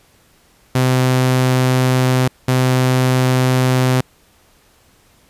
sawtooth tone pair in turn, 128.3 / 128.3 Hz, C3 / C3, -34 / -34 cents, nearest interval unison, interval 0 cents, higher neither, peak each -8 dBFS, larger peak neither, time 0.75-2.28 / 2.48-4.01 s, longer neither, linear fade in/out 5 ms, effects pink hiss -53 dBFS RMS until 5.29 s + resampled to 32000 Hz

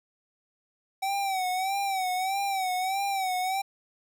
square tone with vibrato, 764 Hz, G5, 45 cents flat, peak -27 dBFS, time 1.02-3.62 s, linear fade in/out 10 ms, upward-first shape sine, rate 1.6 Hz, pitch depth 77 cents each way, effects 10-bit

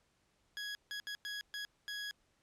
20% pulse tone bursts at uneven times, 1666 Hz, G#6, 5 cents sharp, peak -35 dBFS, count 6, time 0.57-0.75 / 0.91-1 / 1.07-1.15 / 1.25-1.41 / 1.54-1.65 / 1.88-2.11 s, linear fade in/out 0 ms, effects pink hiss -75 dBFS RMS until 2.42 s + low-pass 9000 Hz 12 dB/octave

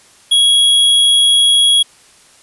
square tone, 3322 Hz, G#7, in tune, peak -8 dBFS, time 0.31-1.83 s, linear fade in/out 10 ms, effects white hiss -46 dBFS RMS until 2.42 s + resampled to 24000 Hz

